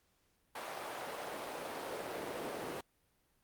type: noise with high-pass filter sweep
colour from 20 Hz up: brown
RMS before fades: -42 dBFS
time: 0.55-2.81 s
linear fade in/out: 5 ms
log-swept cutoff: 760 to 390 Hz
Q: 1.2
effects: pink hiss -75 dBFS RMS until 3.43 s + Opus 48 kbps